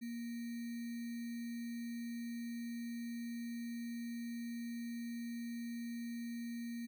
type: tone with sample-and-hold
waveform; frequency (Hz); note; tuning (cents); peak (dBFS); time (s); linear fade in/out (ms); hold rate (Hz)
sine; 235.2; A#3; +16; -40; 0.01-6.87; 20; 2100
effects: none